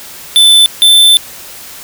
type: tone pair in turn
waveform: square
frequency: 3520 / 3538 Hz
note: A7 / A7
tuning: 0 / +9 cents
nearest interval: unison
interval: 9 cents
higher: second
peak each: -3 dBFS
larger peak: neither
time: 0.36-0.66 / 0.82-1.17 s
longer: second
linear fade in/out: 0 ms
effects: white hiss -30 dBFS RMS until 1.83 s